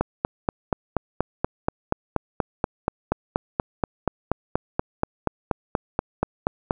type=click train; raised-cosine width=1 ms; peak=-6 dBFS; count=29; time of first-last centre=0.01-6.709 s; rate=4.18 Hz; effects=none